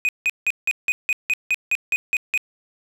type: tone bursts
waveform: triangle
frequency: 2495 Hz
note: D#7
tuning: 4 cents sharp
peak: -15 dBFS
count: 12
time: 0.05-2.376 s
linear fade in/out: 0 ms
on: 38 ms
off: 170 ms
effects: none